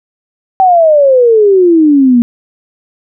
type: exponential sweep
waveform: sine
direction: down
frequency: 774 to 233.1 Hz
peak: -3 dBFS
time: 0.6-2.22 s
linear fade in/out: 0 ms
effects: none